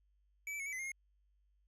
square tone with pitch steps, 2295 / 2317 / 2191 / 2286 / 2035 / 2127 / 2147 Hz, D7 / D7 / C#7 / D7 / C7 / C7 / C7, -40 / -24 / -21 / -47 / -49 / +28 / +44 cents, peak -40 dBFS, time 0.47-0.918 s, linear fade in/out 2 ms, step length 64 ms, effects added 50 Hz sine -70 dBFS peak until 1.67 s + low-pass 12000 Hz 12 dB/octave

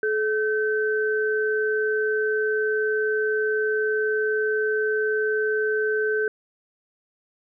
sine tone pair together, 429.8 / 1538 Hz, A4 / G6, -41 / -33 cents, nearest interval octave + minor seventh, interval 2208 cents, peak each -22 / -25 dBFS, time 0.03-6.28 s, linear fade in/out 2 ms, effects none

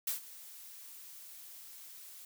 blue noise with ADSR envelope, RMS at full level -33 dBFS, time 0.07-2.25 s, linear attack 6 ms, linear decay 120 ms, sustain -18 dB, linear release 3 ms, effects none

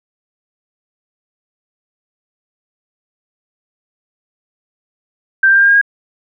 sine tone with pitch steps, 1568 / 1580.7 / 1593.6 / 1606.5 / 1619.5 / 1632.7 Hz, G6 / G6 / G6 / G6 / G#6 / G#6, 0 / +14 / +28 / +42 / -44 / -30 cents, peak -6 dBFS, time 5.43-5.814 s, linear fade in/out 5 ms, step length 64 ms, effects none

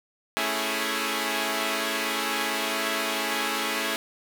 5% pulse chord, A major seventh, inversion none, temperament equal, 220 / 277.2 / 329.6 / 415.3 Hz, A3 / C#4 / E4 / G#4, 0 / 0 / 0 / 0 cents, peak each -20 dBFS, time 0.37-3.96 s, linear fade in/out 0 ms, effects none

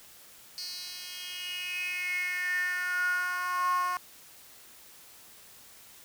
10% pulse tone with high-pass filter sweep, 361 Hz, F#4, 43 cents flat, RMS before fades -32 dBFS, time 0.58-3.97 s, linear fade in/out 0 ms, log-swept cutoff 4400 to 960 Hz, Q 8.7, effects white hiss -53 dBFS RMS until 6.04 s

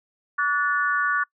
sine tone cluster, 1145 / 1463 / 1752 Hz, D6 / F#6 / A6, -44 / -20 / -8 cents, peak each -24 / -23 / -27 dBFS, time 0.38-1.24 s, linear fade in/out 10 ms, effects noise-tail reverb RT60 0.1 s tail -25 dB re dry

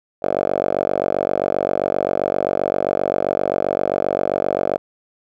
5% pulse tone with band-pass filter, 47.6 Hz, F#1, 50 cents sharp, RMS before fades -20 dBFS, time 0.22-4.78 s, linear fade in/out 20 ms, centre 630 Hz, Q 3.6, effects none

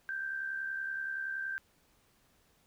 sine tone with amplitude modulation, 1568 Hz, G6, in tune, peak -32 dBFS, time 0.09-1.58 s, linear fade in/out 0 ms, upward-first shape sine, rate 70.6 Hz, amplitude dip 50%, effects pink hiss -69 dBFS RMS until 2.66 s

